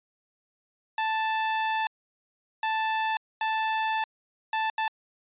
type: tone bursts at uneven times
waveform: sawtooth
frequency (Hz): 880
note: A5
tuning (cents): 0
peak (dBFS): -21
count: 5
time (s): 0.98-1.87 / 2.63-3.17 / 3.41-4.04 / 4.53-4.7 / 4.78-4.88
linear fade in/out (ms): 2
effects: resampled to 8000 Hz